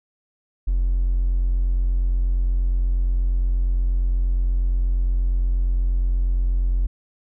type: tone with hard clipping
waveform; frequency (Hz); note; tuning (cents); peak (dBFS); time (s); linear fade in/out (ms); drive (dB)
triangle; 44.24; F1; +23; -17; 0.67-6.87; 10; 3
effects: none